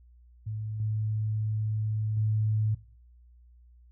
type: tone with level steps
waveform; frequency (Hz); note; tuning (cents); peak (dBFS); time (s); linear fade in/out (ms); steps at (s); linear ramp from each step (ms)
sine; 108; A2; -32; -31 / -26 / -23; 0.46-2.75; 10; 0.8 / 2.17; 2
effects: noise-tail reverb RT60 0.5 s tail -21 dB re dry + added 60 Hz sine -53 dBFS peak until 3.91 s